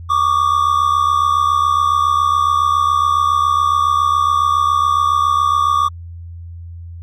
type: tone pair together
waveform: triangle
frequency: 1130.8 / 1198 Hz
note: C#6 / D6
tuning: +34 / +34 cents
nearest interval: minor second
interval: 100 cents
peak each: -13 dBFS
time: 0.09-5.89 s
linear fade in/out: 20 ms
effects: added 85 Hz sine -29 dBFS peak until 7.02 s